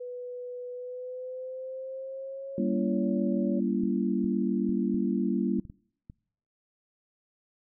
sine tone with pitch glide, 493.9 to 564.1 Hz, B4 to C#5, 0 to +30 cents, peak -35 dBFS, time 0-3.6 s, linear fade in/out 10 ms, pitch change +230 cents, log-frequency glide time 0.72-3.11 s
sine chord, G diminished seventh, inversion none, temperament just, 196 / 235.2 / 282.2 / 338.7 Hz, G3 / Bb3 / Db4 / Fb4, 0 / +16 / +31 / +47 cents, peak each -29 / -29 / -33 / -32 dBFS, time 2.58-5.6 s, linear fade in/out 2 ms
clicks, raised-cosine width 5 ms, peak -31 dBFS, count 8, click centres 3.836 / 4.245 / 4.693 / 4.944 / 5.59 / 5.652 / 5.699 / 6.099 s
effects noise-tail reverb RT60 0.7 s tail -26 dB re dry

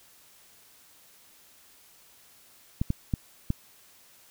clicks, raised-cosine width 5 ms, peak -13 dBFS, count 4, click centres 2.815 / 2.904 / 3.138 / 3.504 s, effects white hiss -57 dBFS RMS until 4.3 s

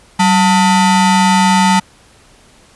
45% pulse ring-modulated tone, 541 Hz, C#5, 42 cents flat, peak -5 dBFS, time 0.19-1.8 s, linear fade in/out 10 ms, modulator 351 Hz, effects pink hiss -46 dBFS RMS until 2.75 s + resampled to 24000 Hz

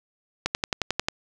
click train, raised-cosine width 0.2 ms, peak -6 dBFS, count 8, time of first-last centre 0.46-1.085 s, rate 11.2 Hz, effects none

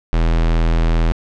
square tone, 41.2 Hz, E1, in tune, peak -13 dBFS, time 0.13-1.12 s, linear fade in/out 0 ms, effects low-pass 4000 Hz 12 dB/octave

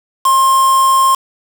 triangle tone with quantisation, 1062 Hz, C6, 25 cents sharp, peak -6 dBFS, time 0.25-1.15 s, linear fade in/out 5 ms, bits 3, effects none

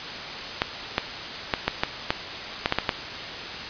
clicks, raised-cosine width 0.3 ms, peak -4 dBFS, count 10, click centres 0.619 / 0.981 / 1.538 / 1.68 / 1.835 / 2.105 / 2.659 / 2.724 / 2.786 / 2.892 s, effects white hiss -33 dBFS RMS until 3.69 s + resampled to 11025 Hz

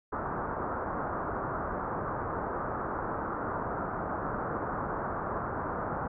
white low-pass noise, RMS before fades -34 dBFS, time 0.12-6.08 s, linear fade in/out 10 ms, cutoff 1400 Hz, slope 48 dB/octave, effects none

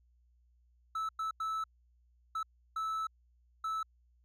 triangle tone bursts at uneven times, 1309 Hz, E6, 13 cents flat, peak -31 dBFS, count 6, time 0.95-1.09 / 1.19-1.31 / 1.4-1.64 / 2.35-2.43 / 2.76-3.07 / 3.64-3.83 s, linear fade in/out 5 ms, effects added 60 Hz sine -65 dBFS peak until 4.24 s

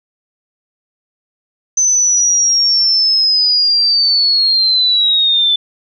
sine linear sweep, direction down, 6140 to 3498 Hz, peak -9 dBFS, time 1.77-5.56 s, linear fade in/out 5 ms, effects none

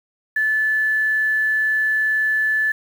sine tone with quantisation, 1739 Hz, A6, 21 cents flat, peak -16 dBFS, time 0.36-2.72 s, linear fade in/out 5 ms, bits 7, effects none

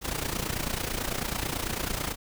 pink noise with amplitude modulation, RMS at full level -28 dBFS, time 0.01-2.16 s, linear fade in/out 50 ms, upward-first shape sine, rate 29.1 Hz, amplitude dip 75%, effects none

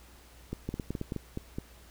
two click trains, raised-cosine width 3 ms, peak -21 / -20 dBFS, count 6 / 5, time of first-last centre 0.53-1.585 / 0.69-1.121 s, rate 4.74 / 9.27 Hz, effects added 60 Hz sine -54 dBFS peak until 1.9 s + pink hiss -57 dBFS RMS until 1.9 s

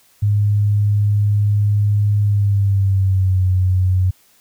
sine tone with pitch glide, 103.3 to 92.56 Hz, G#2 to F#2, -9 to +1 cents, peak -12 dBFS, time 0.22-4.11 s, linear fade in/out 10 ms, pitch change -190 cents, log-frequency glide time 2.22-3.45 s, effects white hiss -54 dBFS RMS until 4.4 s

